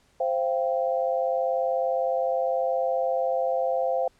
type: chord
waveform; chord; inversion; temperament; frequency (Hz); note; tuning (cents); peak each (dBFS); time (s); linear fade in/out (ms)
sine; C suspended fourth; none; equal with one note detuned; 523.3 / 684.1 / 784; C5 / F5 / G5; 0 / -36 / 0; -25 / -27 / -30; 0.2-4.08; 5
effects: pink hiss -63 dBFS RMS until 4.19 s + low-pass 9000 Hz 12 dB/octave